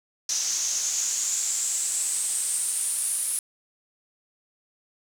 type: noise with band-pass filter sweep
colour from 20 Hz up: pink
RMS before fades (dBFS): -27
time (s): 0.29-3.39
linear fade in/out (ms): 2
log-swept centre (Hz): 6000 to 10000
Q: 6.8
effects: none